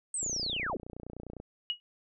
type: linear sweep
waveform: sine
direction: down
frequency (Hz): 8520 to 161.1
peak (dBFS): -31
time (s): 0.14-0.77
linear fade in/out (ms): 2
type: click train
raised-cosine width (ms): 2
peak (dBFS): -29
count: 36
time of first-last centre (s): 0.23-1.401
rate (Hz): 29.9
type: tone with exponential decay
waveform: sine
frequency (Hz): 2900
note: F#7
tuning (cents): -35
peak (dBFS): -25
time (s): 1.7-1.8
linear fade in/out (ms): 0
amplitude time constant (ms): 20
effects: none